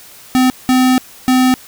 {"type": "tone bursts at uneven times", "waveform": "square", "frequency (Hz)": 256, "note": "C4", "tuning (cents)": -38, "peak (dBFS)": -9, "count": 3, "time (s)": [[0.35, 0.5], [0.69, 0.98], [1.28, 1.54]], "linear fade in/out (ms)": 0, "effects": ["white hiss -39 dBFS RMS until 1.67 s"]}